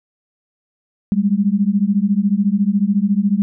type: beating tone pair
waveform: sine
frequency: 194.8 / 208.8 Hz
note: G3 / G#3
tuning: -11 / +10 cents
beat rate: 14 Hz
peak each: -16 dBFS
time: 1.12-3.42 s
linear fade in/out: 0 ms
effects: none